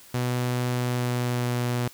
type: tone with pitch glide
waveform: sawtooth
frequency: 123.8 to 121.95 Hz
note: B2 to B2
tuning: +5 to -21 cents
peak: -20 dBFS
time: 0.14-1.88 s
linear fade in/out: 5 ms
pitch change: -26 cents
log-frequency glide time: 0.7-1.68 s
effects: white hiss -50 dBFS RMS until 1.93 s